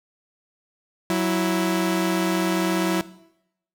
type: tone pair together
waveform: sawtooth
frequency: 184.98 / 329.6 Hz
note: F#3 / E4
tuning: 0 / 0 cents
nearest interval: minor seventh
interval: 1000 cents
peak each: -19 dBFS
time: 1.1-3.01 s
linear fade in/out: 0 ms
effects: noise-tail reverb RT60 0.8 s tail -18 dB re dry